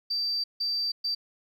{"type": "tone bursts at uneven times", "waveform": "sine", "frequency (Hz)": 4664, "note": "D8", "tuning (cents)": -13, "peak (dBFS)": -25, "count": 3, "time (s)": [[0.1, 0.44], [0.6, 0.92], [1.04, 1.15]], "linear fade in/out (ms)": 10, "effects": ["tanh soft clip ceiling -21 dBFS", "11-bit"]}